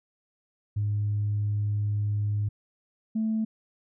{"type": "tone pair in turn", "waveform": "sine", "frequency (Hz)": [103.83, 220], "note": ["G#2", "A3"], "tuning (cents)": [0, 0], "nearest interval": "octave + minor second", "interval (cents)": 1300, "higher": "second", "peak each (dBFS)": -23, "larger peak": "neither", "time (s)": [[0.76, 2.49], [3.15, 3.45]], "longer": "first", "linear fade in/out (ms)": 10, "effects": ["tanh soft clip ceiling -20 dBFS"]}